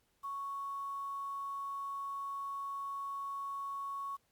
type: tone with quantisation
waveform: sine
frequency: 1110 Hz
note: C#6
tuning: 2 cents sharp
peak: -37 dBFS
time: 0.23-4.17 s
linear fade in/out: 20 ms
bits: 10
effects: pink hiss -75 dBFS RMS until 4.31 s + MP3 96 kbps